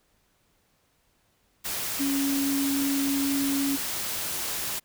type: tone in noise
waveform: sine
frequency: 277.2 Hz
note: C#4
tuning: in tune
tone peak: -24 dBFS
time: 1.99-3.77 s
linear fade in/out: 20 ms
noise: white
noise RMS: -31 dBFS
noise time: 1.64-4.8 s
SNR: +4 dB
effects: pink hiss -68 dBFS RMS until 4.84 s